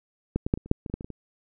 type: clicks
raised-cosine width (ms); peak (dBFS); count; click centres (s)
3; -11 / -14 / -8 / -23 / -29 / -6 / -21 / -26 / -15 / -24 / -24 / -24; 12; 0.36 / 0.465 / 0.539 / 0.575 / 0.66 / 0.714 / 0.862 / 0.899 / 0.94 / 1.009 / 1.045 / 1.103
effects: none